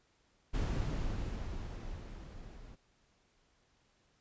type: noise with level ramp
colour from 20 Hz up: brown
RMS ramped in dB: -32 to -51 dBFS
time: 0.53-2.76 s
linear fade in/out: 20 ms
effects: pink hiss -72 dBFS RMS until 4.2 s + resampled to 16000 Hz